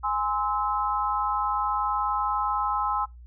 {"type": "chord", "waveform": "sine", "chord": "Ab augmented", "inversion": "none", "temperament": "just", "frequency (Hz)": [830.6, 1038.3, 1297.8], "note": ["Ab5", "C6", "E6"], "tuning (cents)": [0, -14, -27], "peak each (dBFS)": -28, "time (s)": [0.03, 3.06], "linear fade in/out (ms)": 20, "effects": ["noise-tail reverb RT60 0.2 s tail -22 dB re dry", "added 60 Hz sine -43 dBFS peak until 3.26 s"]}